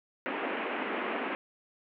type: band-pass noise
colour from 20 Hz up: pink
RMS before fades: -34 dBFS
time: 0.26-1.35 s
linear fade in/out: 0 ms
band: 230 to 2800 Hz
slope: 48 dB/octave
effects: none